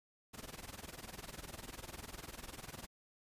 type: noise with tremolo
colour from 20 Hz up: pink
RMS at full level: -45 dBFS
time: 0.33-2.87 s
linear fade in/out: 20 ms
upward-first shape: triangle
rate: 20 Hz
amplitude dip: 95%
effects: resampled to 32000 Hz